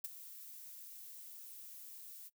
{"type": "noise with ADSR envelope", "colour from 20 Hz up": "violet", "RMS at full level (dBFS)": -38, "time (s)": [0.04, 2.3], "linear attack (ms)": 7, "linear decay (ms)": 19, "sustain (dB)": -14, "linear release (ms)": 32, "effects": ["noise-tail reverb RT60 0.1 s tail -20 dB re dry"]}